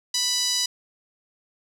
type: tone with band-pass filter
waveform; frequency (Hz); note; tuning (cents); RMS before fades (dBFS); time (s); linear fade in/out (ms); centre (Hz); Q
5% pulse; 987.8; B5; 0; -24; 0.14-0.66; 5; 4800; 2.1
effects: none